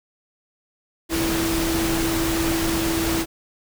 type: tone in noise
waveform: sine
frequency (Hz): 329.6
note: E4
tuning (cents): 0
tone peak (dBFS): -22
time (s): 1.09-3.26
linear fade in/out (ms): 50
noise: pink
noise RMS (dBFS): -25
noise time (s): 1.09-3.26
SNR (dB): 0
effects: none